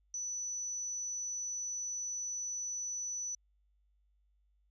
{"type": "tone", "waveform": "sine", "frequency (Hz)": 5960, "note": "F#8", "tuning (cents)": 12, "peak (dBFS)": -36, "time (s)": [0.14, 3.35], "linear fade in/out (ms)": 2, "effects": ["added 50 Hz sine -69 dBFS peak until 4.7 s"]}